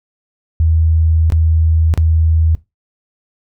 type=tone with dropouts; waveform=sine; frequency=80.5 Hz; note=E2; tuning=41 cents flat; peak=-9 dBFS; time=0.6-2.55 s; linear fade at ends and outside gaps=0 ms; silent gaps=1.301-1.322 / 1.939-1.976 s; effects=noise-tail reverb RT60 0.2 s tail -18 dB re dry